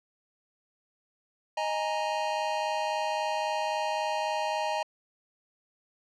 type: chord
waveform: square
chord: D# suspended fourth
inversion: none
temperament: just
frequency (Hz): 622.3 / 829.7 / 933.4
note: D#5 / G#5 / A#5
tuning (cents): 0 / -2 / +2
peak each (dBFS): -33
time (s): 1.57-4.83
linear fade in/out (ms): 5
effects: low-pass 5000 Hz 12 dB/octave